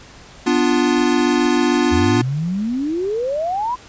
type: chord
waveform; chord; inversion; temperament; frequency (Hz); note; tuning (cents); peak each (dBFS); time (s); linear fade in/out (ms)
square; B diminished; none; equal; 246.9 / 293.7 / 349.2; B3 / D4 / F4; 0 / 0 / 0; -19; 0.46-2.22; 10
type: exponential sweep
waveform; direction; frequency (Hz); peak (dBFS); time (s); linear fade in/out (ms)
sine; up; 79.6 to 1027; -18; 1.91-3.76; 20
effects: pink hiss -42 dBFS RMS until 3.88 s + resampled to 16000 Hz